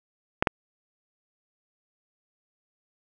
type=clicks; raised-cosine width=0.5 ms; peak=-5 dBFS; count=2; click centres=0.425 / 0.472 s; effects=none